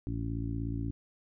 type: harmonic tone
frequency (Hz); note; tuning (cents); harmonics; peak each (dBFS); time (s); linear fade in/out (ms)
56.6; A1; +50; 1 / 2 / 3 / 4 / 5 / 6; -37 / -35 / -45 / -44 / -38 / -47; 0.07-0.91; 0
effects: none